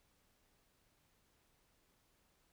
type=silence; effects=pink hiss -75 dBFS RMS until 2.52 s